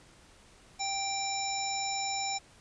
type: harmonic tone with a mistuned harmonic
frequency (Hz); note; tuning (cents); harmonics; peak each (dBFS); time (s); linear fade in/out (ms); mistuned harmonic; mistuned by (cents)
784; G5; 0; 1 / 3 / 5 / 7 / 9; -34 / -39 / -41 / -37 / -38; 0.79-2.39; 20; 7; -37
effects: pink hiss -58 dBFS RMS until 2.6 s + resampled to 22050 Hz